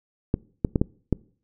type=clicks; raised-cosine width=3 ms; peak=-7 dBFS; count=5; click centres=0.341 / 0.648 / 0.758 / 0.815 / 1.127 s; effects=noise-tail reverb RT60 0.5 s tail -24 dB re dry